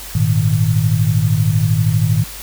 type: chord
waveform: sine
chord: Ab suspended second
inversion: none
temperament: equal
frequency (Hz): 103.83 / 116.54 / 155.56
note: Ab2 / Bb2 / Eb3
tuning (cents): 0 / 0 / 0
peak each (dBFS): -16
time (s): 0.15-2.24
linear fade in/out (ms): 5
effects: added 50 Hz sine -35 dBFS peak until 2.42 s + white hiss -32 dBFS RMS until 2.42 s